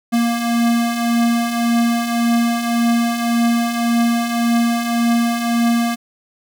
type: beating tone pair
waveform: square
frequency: 233 / 234.8 Hz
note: A#3 / A#3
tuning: -1 / +13 cents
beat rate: 1.8 Hz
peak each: -23 / -16 dBFS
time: 0.12-5.96 s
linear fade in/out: 20 ms
effects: none